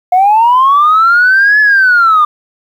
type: linear two-way sweep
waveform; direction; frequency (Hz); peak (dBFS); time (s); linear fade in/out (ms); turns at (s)
sine; up then down; 710 to 1724 to 1192; -3; 0.12-2.25; 5; 1.6
effects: tanh soft clip ceiling -1 dBFS + 7-bit